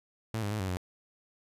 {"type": "tone with pitch steps", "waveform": "sawtooth", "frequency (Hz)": [111.5, 102.2, 107.2, 94.7, 91], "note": ["A2", "G#2", "A2", "F#2", "F#2"], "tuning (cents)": [23, -27, -45, 41, -28], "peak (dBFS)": -27, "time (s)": [0.34, 0.77], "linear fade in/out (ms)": 0, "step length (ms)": 86, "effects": ["resampled to 32000 Hz", "11-bit"]}